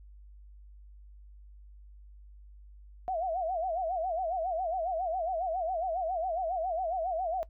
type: tone with vibrato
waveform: sine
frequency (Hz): 698.5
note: F5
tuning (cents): 0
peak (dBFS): -29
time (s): 3.08-7.43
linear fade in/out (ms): 0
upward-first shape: sine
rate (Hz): 7.3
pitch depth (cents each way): 160
effects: noise-tail reverb RT60 0.1 s tail -19 dB re dry + added 50 Hz sine -49 dBFS peak until 7.49 s